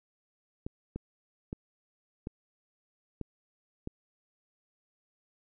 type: clicks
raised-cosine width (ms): 3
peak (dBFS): -23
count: 6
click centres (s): 0.665 / 0.96 / 1.529 / 2.271 / 3.213 / 3.874
effects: none